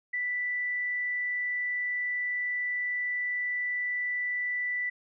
sine tone, 1975.5 Hz, B6, in tune, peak -28 dBFS, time 0.13-4.9 s, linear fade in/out 10 ms, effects none

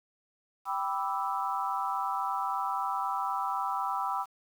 sine chord, E minor seventh, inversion first, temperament equal, 784 / 987.8 / 1174.7 / 1318.5 Hz, G5 / B5 / D6 / E6, 0 / 0 / 0 / 0 cents, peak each -34 / -33 / -36 / -35 dBFS, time 0.65-4.26 s, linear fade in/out 50 ms, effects 9-bit

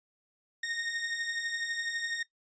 sawtooth beating tone pair, 1842 / 1854 Hz, A#6 / A#6, -21 / -10 cents, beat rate 12 Hz, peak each -36 / -30 dBFS, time 0.63-2.23 s, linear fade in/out 5 ms, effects noise-tail reverb RT60 0.1 s tail -17 dB re dry + resampled to 16000 Hz

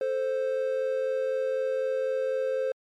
triangle tone pair together, 440 / 524 Hz, A4 / C5, 0 / +2 cents, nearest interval minor third, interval 302 cents, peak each -30 / -24 dBFS, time 0.01-2.72 s, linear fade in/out 2 ms, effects MP3 64 kbps

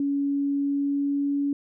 sine tone with pitch glide, 281.4 to 283.2 Hz, C#4 to C#4, +26 to +37 cents, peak -22 dBFS, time 0-1.53 s, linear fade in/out 2 ms, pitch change +11 cents, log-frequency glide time 0.55-1.39 s, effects none

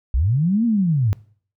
sine linear two-way sweep, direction up then down, 52.5 to 240 to 93.9 Hz, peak -15 dBFS, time 0.14-1.13 s, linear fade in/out 0 ms, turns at 0.65 s, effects noise-tail reverb RT60 0.5 s tail -22 dB re dry

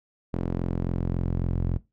sawtooth tone with band-pass filter sweep, 43.65 Hz, F1, in tune, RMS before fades -27 dBFS, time 0.33-1.78 s, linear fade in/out 10 ms, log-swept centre 250 to 110 Hz, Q 0.76, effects noise-tail reverb RT60 0.2 s tail -18 dB re dry

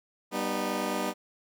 15% pulse chord, G augmented, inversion none, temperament just, 196 / 245 / 306.2 Hz, G3 / B3 / D#4, 0 / -14 / -28 cents, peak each -27 dBFS, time 0.31-1.14 s, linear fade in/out 50 ms, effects none

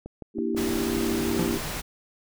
click train, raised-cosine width 2 ms, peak -24 dBFS, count 9, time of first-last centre 0.06-1.361 s, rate 6.15 Hz
sine chord, E half-diminished seventh, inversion second, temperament equal, 233.1 / 293.7 / 329.6 / 392 Hz, Bb3 / D4 / E4 / G4, 0 / 0 / 0 / 0 cents, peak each -29 / -33 / -29 / -30 dBFS, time 0.34-1.6 s, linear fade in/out 50 ms
pink noise, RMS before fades -32 dBFS, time 0.56-1.82 s, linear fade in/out 20 ms
square tone with exponential decay, 172 Hz, F3, 26 cents flat, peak -23 dBFS, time 1.39-1.62 s, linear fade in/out 2 ms, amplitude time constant 50 ms
effects none

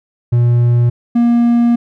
triangle tone pair in turn, 120 / 236.7 Hz, B2 / A#3, -49 / +27 cents, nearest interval octave, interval 1176 cents, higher second, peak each -6 dBFS, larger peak neither, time 0.32-0.9 / 1.15-1.76 s, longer second, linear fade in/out 10 ms, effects none

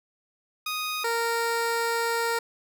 15% pulse tone pair in turn, 1244.5 / 463.6 Hz, D#6 / A#4, 0 / -10 cents, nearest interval octave + perfect fourth, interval 1710 cents, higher first, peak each -22 / -18 dBFS, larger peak second, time 0.66-1.04 / 1.04-2.39 s, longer second, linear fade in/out 5 ms, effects none

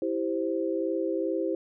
sine chord, C major, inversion first, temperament equal, 329.6 / 392 / 523.3 Hz, E4 / G4 / C5, 0 / 0 / 0 cents, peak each -29 / -31 / -31 dBFS, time 0.02-1.55 s, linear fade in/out 2 ms, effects none

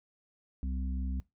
harmonic tone, 64.6 Hz, C2, 21 cents flat, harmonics 1 / 3 / 4, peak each -32 / -42 / -44 dBFS, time 0.63-1.2 s, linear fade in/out 0 ms, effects noise-tail reverb RT60 0.2 s tail -20 dB re dry

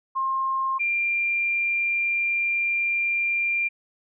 sine tone pair in turn, 1064 / 2384 Hz, C6 / D7, +29 / +25 cents, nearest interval octave + major second, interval 1396 cents, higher second, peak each -22 / -21 dBFS, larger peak second, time 0.15-0.79 / 0.79-3.69 s, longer second, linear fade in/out 20 ms, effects none

